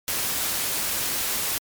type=noise; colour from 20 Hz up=white; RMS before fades=-26 dBFS; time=0.08-1.58 s; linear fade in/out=0 ms; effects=MP3 96 kbps

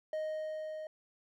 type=tone with level ramp; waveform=triangle; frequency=622.3 Hz; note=D#5; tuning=in tune; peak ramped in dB=-31 to -38 dBFS; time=0.13-0.87 s; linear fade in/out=2 ms; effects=none

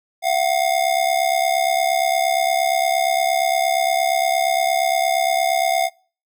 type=ring-modulated tone; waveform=square; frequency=713 Hz; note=F5; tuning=36 cents sharp; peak=-14 dBFS; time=0.22-5.9 s; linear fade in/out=50 ms; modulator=34.3 Hz; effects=noise-tail reverb RT60 0.4 s tail -24 dB re dry

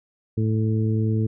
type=harmonic tone; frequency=109.7 Hz; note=A2; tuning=5 cents flat; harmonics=1 / 2 / 3 / 4; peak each=-20 / -26 / -30 / -32 dBFS; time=0.37-1.27 s; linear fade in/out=10 ms; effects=none

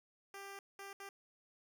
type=tone bursts at uneven times; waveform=10% pulse; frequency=395.6 Hz; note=G4; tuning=16 cents sharp; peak=-39 dBFS; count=3; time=0.34-0.59 / 0.79-0.93 / 1-1.09 s; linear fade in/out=2 ms; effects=none

